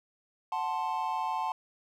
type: chord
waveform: triangle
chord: F# diminished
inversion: none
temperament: equal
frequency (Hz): 740 / 880 / 1046.5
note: F#5 / A5 / C6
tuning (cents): 0 / 0 / 0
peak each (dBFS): -34 / -30 / -33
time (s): 0.52-1.52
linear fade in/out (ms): 2
effects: none